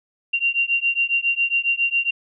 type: beating tone pair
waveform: sine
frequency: 2762 / 2769.3 Hz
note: F7 / F7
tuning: -20 / -15 cents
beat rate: 7.3 Hz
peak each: -21 dBFS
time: 0.33-2.11 s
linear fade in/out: 10 ms
effects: none